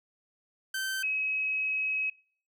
sawtooth / sine tone pair in turn, 1548 / 2554 Hz, G6 / D#7, -22 / +45 cents, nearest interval major sixth, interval 867 cents, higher second, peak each -27 dBFS, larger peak neither, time 0.74-1.03 / 1.03-2.1 s, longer second, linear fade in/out 5 ms, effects noise-tail reverb RT60 0.5 s tail -24 dB re dry

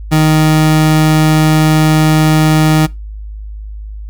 30% pulse tone, 155.6 Hz, D#3, in tune, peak -4 dBFS, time 0.11-2.87 s, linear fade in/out 20 ms, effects noise-tail reverb RT60 0.2 s tail -21 dB re dry + added 52 Hz sine -23 dBFS peak until 4.09 s

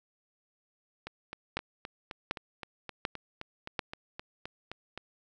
two click trains, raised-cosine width 0.3 ms, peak -23 / -14 dBFS, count 16 / 4, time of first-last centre 1.07-4.976 / 1.57-3.792 s, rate 3.84 / 1.35 Hz, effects none

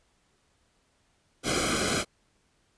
pink noise with comb filter, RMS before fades -27 dBFS, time 1.43-2.05 s, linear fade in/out 50 ms, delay 1.1 ms, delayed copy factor -0.95, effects pink hiss -69 dBFS RMS until 2.77 s + resampled to 22050 Hz

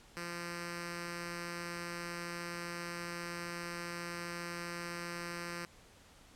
5% pulse tone with notch filter, 172.5 Hz, F3, 21 cents flat, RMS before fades -42 dBFS, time 0.17-5.65 s, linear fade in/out 0 ms, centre 760 Hz, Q 1.4, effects pink hiss -60 dBFS RMS until 6.35 s + low-pass 10000 Hz 12 dB/octave

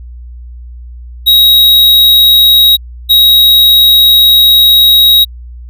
square tone pair in turn, 3809 / 3809 Hz, A#7 / A#7, +37 / +37 cents, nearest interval unison, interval 0 cents, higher neither, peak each -3 dBFS, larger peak neither, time 1.26-2.77 / 3.09-5.25 s, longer second, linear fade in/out 20 ms, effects added 60 Hz sine -25 dBFS peak until 5.69 s

